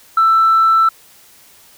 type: tone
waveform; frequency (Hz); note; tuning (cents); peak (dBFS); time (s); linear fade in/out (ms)
sine; 1328; E6; +12; -7; 0.17-0.89; 5
effects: tanh soft clip ceiling -5 dBFS + white hiss -46 dBFS RMS until 1.77 s